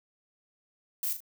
violet noise with echo, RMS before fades -31 dBFS, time 1.03-1.13 s, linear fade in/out 2 ms, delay 37 ms, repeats 2, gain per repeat -8 dB, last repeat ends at 1.204 s, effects none

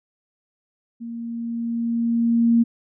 sine tone with level ramp, 232.7 Hz, A#3, 3 cents flat, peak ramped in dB -30 to -12 dBFS, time 1-2.64 s, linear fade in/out 20 ms, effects none

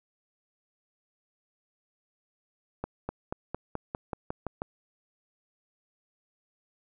accelerating click train, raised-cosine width 1 ms, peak -18 dBFS, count 10, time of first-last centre 2.84-4.619 s, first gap 250 ms, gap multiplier 0.94, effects none

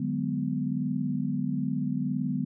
sine chord, G# half-diminished seventh, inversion second, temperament just, 149.51 / 186.89 / 207.7 / 249.2 Hz, D3 / F#3 / G#3 / B3, +31 / +18 / 0 / +16 cents, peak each -32 / -33 / -33 / -30 dBFS, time 0-2.45 s, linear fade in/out 5 ms, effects none

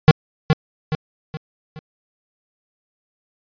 square tone with echo, 155.56 Hz, D#3, in tune, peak -5 dBFS, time 0.08-0.11 s, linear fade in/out 0 ms, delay 420 ms, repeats 4, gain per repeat -7 dB, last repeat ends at 1.79 s, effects resampled to 11025 Hz

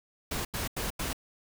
pink noise bursts, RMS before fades -33 dBFS, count 4, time 0.31-1.131 s, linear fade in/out 5 ms, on 140 ms, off 87 ms, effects none

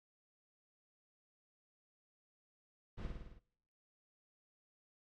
brown noise with echo, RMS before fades -43 dBFS, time 2.97-3.08 s, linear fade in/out 20 ms, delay 53 ms, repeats 6, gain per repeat -3 dB, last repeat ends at 3.398 s, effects noise-tail reverb RT60 0.7 s tail -23 dB re dry + low-pass 4000 Hz 12 dB/octave

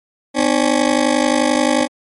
20% pulse ring-modulated tone, 278.1 Hz, C#4, 6 cents sharp, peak -5 dBFS, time 0.34-1.88 s, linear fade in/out 50 ms, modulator 25.7 Hz, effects MP3 48 kbps

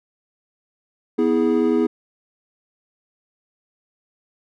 triangle chord, E major, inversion second, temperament equal with one note detuned, 246.9 / 324.5 / 415.3 Hz, B3 / E4 / G#4, 0 / -27 / 0 cents, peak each -18 dBFS, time 1.18-1.87 s, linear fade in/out 10 ms, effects none

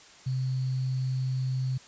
sine tone with sample-and-hold, 130 Hz, C3, 11 cents flat, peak -26 dBFS, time 0.26-1.78 s, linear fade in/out 10 ms, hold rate 4410 Hz, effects white hiss -52 dBFS RMS until 1.87 s + resampled to 16000 Hz

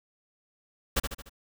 pink noise with echo, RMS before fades -25 dBFS, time 0.96-1 s, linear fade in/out 10 ms, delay 74 ms, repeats 4, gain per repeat -6 dB, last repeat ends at 1.296 s, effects none

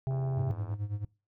harmonic tone, 132.9 Hz, C3, 27 cents sharp, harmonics 1 / 3 / 5 / 6, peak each -28 / -43 / -44 / -48 dBFS, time 0.07-0.51 s, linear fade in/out 0 ms
click train, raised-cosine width 1 ms, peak -34 dBFS, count 54, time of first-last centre 0.11-0.739 s, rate 84.2 Hz
triangle tone with tremolo, 103.2 Hz, G#2, 10 cents flat, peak -27 dBFS, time 0.37-1.05 s, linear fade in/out 5 ms, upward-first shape sine, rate 9.2 Hz, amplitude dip 80%
effects noise-tail reverb RT60 0.3 s tail -24 dB re dry

